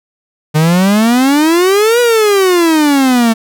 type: exponential two-way sweep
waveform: 45% pulse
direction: up then down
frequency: 150 to 490 to 221.8 Hz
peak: -7 dBFS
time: 0.54-3.34 s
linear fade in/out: 20 ms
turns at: 2 s
effects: none